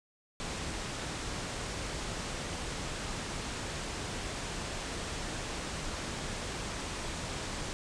pink low-pass noise, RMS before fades -38 dBFS, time 0.4-7.73 s, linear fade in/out 0 ms, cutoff 9000 Hz, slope 48 dB/octave, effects none

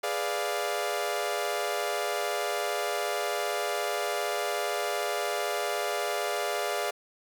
sawtooth chord, G# diminished seventh, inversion none, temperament equal with one note detuned, 416.5 / 493.9 / 587.3 / 698.5 Hz, G#4 / B4 / D5 / F5, +5 / 0 / 0 / 0 cents, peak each -30 / -33 / -29 / -29 dBFS, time 0.03-6.91 s, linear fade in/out 10 ms, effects none

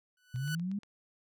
sawtooth tone with exponential growth, 1488 Hz, F#6, 9 cents sharp, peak -30 dBFS, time 0.17-0.55 s, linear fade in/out 2 ms, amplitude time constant 81 ms
sine linear sweep, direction up, 120 to 208 Hz, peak -32 dBFS, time 0.34-0.79 s, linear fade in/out 5 ms
click train, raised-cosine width 0.2 ms, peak -38 dBFS, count 5, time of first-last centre 0.36-0.833 s, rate 8.45 Hz
effects none

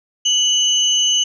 sine tone pair together, 2960 / 6287 Hz, F#7 / G8, 0 / +4 cents, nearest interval octave + minor second, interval 1304 cents, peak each -14 / -19 dBFS, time 0.25-1.24 s, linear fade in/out 10 ms, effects none

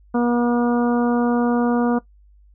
harmonic tone, 240 Hz, B3, 49 cents flat, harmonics 1 / 2 / 3 / 4 / 5 / 6, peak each -17 / -23 / -27 / -29 / -31 / -33 dBFS, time 0.14-1.99 s, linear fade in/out 10 ms, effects noise-tail reverb RT60 0.1 s tail -18 dB re dry + added 50 Hz sine -48 dBFS peak until 2.54 s

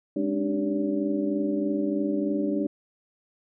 sine tone cluster, 205.1 / 275.1 / 298.3 / 392.6 / 570 Hz, G#3 / C#4 / D4 / G4 / C#5, -21 / -13 / +27 / +3 / +48 cents, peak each -30 / -33 / -26 / -32 / -34 dBFS, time 0.16-2.67 s, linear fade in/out 5 ms, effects none

